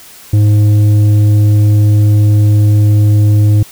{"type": "tone with tanh clipping", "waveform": "sine", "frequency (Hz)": 104.6, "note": "G#2", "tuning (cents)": 13, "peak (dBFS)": -6, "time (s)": [0.33, 3.63], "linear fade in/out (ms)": 5, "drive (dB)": 7, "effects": ["white hiss -36 dBFS RMS until 3.71 s"]}